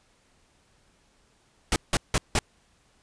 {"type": "noise bursts", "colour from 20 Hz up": "pink", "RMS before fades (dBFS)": -22, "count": 4, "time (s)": [1.72, 2.39], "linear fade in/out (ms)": 2, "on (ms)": 40, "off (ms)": 170, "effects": ["pink hiss -64 dBFS RMS until 3.02 s", "resampled to 22050 Hz"]}